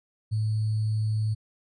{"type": "tone with sample-and-hold", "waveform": "sine", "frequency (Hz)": 108.4, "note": "A2", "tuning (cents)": -25, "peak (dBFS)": -23, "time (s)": [0.31, 1.35], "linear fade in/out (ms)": 20, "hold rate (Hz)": 4410, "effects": ["resampled to 22050 Hz"]}